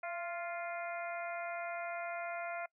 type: harmonic tone with a mistuned harmonic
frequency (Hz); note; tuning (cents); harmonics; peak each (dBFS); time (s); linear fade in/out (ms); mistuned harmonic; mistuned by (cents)
349.2; F4; 0; 2 / 3 / 4 / 5 / 6 / 7; -40 / -50 / -45 / -53 / -47 / -49; 0.03-2.66; 5; 2; -39
effects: noise-tail reverb RT60 0.1 s tail -24 dB re dry